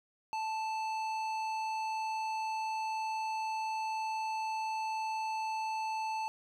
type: tone with tanh clipping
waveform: sine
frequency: 879 Hz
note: A5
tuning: 2 cents flat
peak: -35 dBFS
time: 0.33-6.28 s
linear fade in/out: 0 ms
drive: 14 dB
effects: none